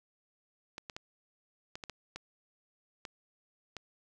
clicks, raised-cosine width 0.2 ms, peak -24 dBFS, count 9, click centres 0.781 / 0.898 / 0.965 / 1.755 / 1.838 / 1.897 / 2.16 / 3.052 / 3.767 s, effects none

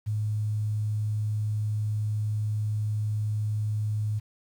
sine tone with quantisation, 106.4 Hz, G#2, 42 cents sharp, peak -25 dBFS, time 0.06-4.2 s, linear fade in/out 20 ms, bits 9, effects none

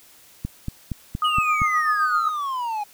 click train, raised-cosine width 5 ms, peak -14 dBFS, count 6, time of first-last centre 0.45-1.618 s, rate 4.28 Hz
sine tone with tremolo, 1239 Hz, D#6, 8 cents flat, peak -17 dBFS, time 1.22-2.29 s, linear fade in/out 2 ms, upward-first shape sine, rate 7.7 Hz, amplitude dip 50%
triangle exponential sweep, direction down, 2971 to 815 Hz, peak -22 dBFS, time 1.24-2.84 s, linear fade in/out 10 ms
effects white hiss -51 dBFS RMS until 2.93 s

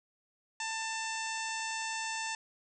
harmonic tone, 891 Hz, A5, 22 cents sharp, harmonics 1 / 2 / 3 / 4 / 5 / 6 / 7 / 8 / 9, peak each -39 / -40 / -41 / -47 / -48 / -46 / -46 / -46 / -47 dBFS, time 0.6-2.35 s, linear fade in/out 2 ms, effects none

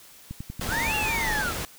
click train, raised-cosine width 5 ms, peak -22 dBFS, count 7, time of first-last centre 0.31-0.881 s, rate 10.5 Hz
pink noise, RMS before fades -31 dBFS, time 0.61-1.65 s, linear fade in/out 0 ms
triangle linear two-way sweep, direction up then down, 1247 to 2800 to 1247 Hz, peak -25 dBFS, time 0.67-1.54 s, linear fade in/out 50 ms, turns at 0.95 s
35% pulse tone with vibrato, 885 Hz, A5, 10 cents sharp, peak -28 dBFS, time 0.71-1.43 s, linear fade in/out 20 ms, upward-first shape sine, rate 2.7 Hz, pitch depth 73 cents each way
effects white hiss -50 dBFS RMS until 1.78 s

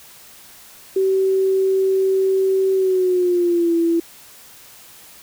sine tone with pitch glide, 382.8 to 335.2 Hz, G4 to E4, -41 to +29 cents, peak -14 dBFS, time 0.96-4 s, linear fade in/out 5 ms, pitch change -230 cents, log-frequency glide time 2.74-3.76 s, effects white hiss -44 dBFS RMS until 5.22 s

